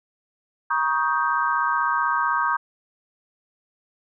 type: chord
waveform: sine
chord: Eb dominant seventh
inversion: second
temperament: equal with one note detuned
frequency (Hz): 948.6 / 1108.7 / 1244.5 / 1568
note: Bb5 / Db6 / Eb6 / G6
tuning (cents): +30 / 0 / 0 / 0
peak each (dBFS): -25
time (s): 0.7-2.57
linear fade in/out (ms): 10
effects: none